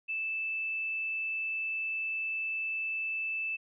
sine tone, 2635 Hz, E7, 1 cent flat, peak -31 dBFS, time 0.08-3.57 s, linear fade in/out 20 ms, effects none

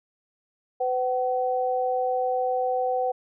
sine tone pair together, 505.4 / 758 Hz, B4 / F#5, +40 / +42 cents, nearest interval perfect fifth, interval 702 cents, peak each -25 dBFS, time 0.8-3.12 s, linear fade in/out 10 ms, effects none

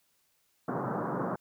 pink band-pass noise, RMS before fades -33 dBFS, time 0.68-1.36 s, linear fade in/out 5 ms, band 130 to 1400 Hz, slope 48 dB/octave, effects white hiss -72 dBFS RMS until 1.4 s

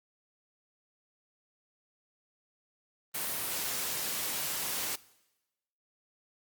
white high-pass noise, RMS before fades -34 dBFS, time 3.14-4.96 s, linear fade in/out 10 ms, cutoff 100 Hz, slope 12 dB/octave, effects noise-tail reverb RT60 1.0 s tail -21 dB re dry + Opus 32 kbps

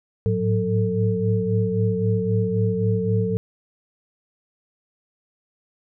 sine tone cluster, 105.6 / 109.4 / 182.2 / 446.1 Hz, G#2 / A2 / F#3 / A4, +29 / -9 / -26 / +24 cents, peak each -24 dBFS, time 0.26-3.37 s, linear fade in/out 0 ms, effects none

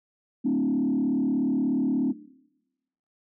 sine tone with frequency modulation, 261.6 Hz, C4, in tune, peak -20 dBFS, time 0.44-2.13 s, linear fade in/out 20 ms, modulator 36.7 Hz, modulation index 1.3, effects noise-tail reverb RT60 1.0 s tail -22 dB re dry + tanh soft clip ceiling -17 dBFS

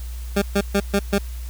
20% pulse tone bursts, 200.1 Hz, G3, 36 cents sharp, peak -11 dBFS, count 5, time 0.36-1.185 s, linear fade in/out 10 ms, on 61 ms, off 130 ms, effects added 60 Hz sine -28 dBFS peak until 1.49 s + white hiss -45 dBFS RMS until 1.49 s

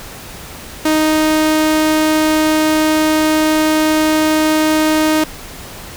sawtooth tone, 311 Hz, D#4, 1 cent flat, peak -7 dBFS, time 0.85-5.24 s, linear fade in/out 5 ms, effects pink hiss -32 dBFS RMS until 5.96 s

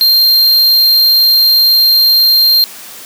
square tone, 4186 Hz, C8, in tune, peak -6 dBFS, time 0.01-2.64 s, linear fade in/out 0 ms, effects white hiss -31 dBFS RMS until 3.05 s + high-pass 150 Hz 12 dB/octave

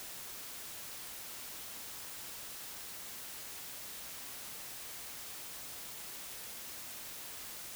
silence, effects white hiss -46 dBFS RMS until 7.75 s

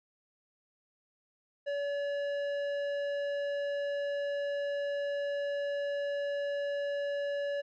sine tone with tanh clipping, 570 Hz, C#5, 48 cents sharp, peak -33 dBFS, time 1.66-7.62 s, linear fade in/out 20 ms, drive 12 dB, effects none

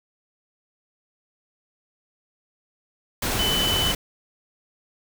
sine tone in noise, 3011 Hz, F#7, 30 cents sharp, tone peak -22 dBFS, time 3.39-3.92 s, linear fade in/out 5 ms, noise pink, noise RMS -25 dBFS, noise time 3.22-3.95 s, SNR 0 dB, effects none

